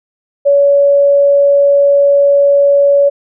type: tone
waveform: sine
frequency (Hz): 565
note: C#5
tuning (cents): +33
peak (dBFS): -5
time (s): 0.45-3.1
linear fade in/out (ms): 20
effects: none